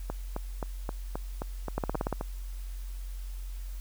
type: two click trains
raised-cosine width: 1 ms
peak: -19 / -15 dBFS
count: 9 / 7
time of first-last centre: 0.1-2.211 / 1.78-2.127 s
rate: 3.79 / 17.3 Hz
effects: added 45 Hz sine -35 dBFS peak until 3.8 s + white hiss -55 dBFS RMS until 3.8 s